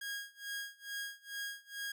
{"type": "tone with tremolo", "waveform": "sawtooth", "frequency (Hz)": 1636, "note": "G#6", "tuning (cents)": -26, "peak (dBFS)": -34, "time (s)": [0.01, 1.92], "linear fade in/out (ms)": 5, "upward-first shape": "sine", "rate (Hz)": 2.3, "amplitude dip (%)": 95, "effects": []}